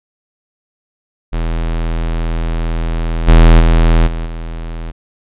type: tone with level steps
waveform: square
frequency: 41.2 Hz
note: E1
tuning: in tune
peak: -15 / -3 / -7 / -18 / -22 dBFS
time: 1.32-4.92 s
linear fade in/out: 20 ms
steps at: 3.27 / 3.59 / 4.06 / 4.25 s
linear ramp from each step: 20 ms
effects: resampled to 8000 Hz